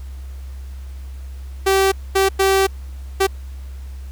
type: tone bursts at uneven times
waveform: sawtooth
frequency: 387 Hz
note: G4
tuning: 22 cents flat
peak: -9 dBFS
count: 4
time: 1.66-1.92 / 2.15-2.29 / 2.39-2.67 / 3.2-3.27 s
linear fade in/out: 10 ms
effects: added 66 Hz sine -29 dBFS peak until 4.11 s + pink hiss -50 dBFS RMS until 4.11 s